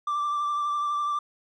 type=tone with vibrato; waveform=triangle; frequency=1174.7 Hz; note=D6; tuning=in tune; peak=-22 dBFS; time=0.07-1.19 s; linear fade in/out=5 ms; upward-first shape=triangle; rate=12 Hz; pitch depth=25 cents each way; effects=tanh soft clip ceiling -18 dBFS + resampled to 22050 Hz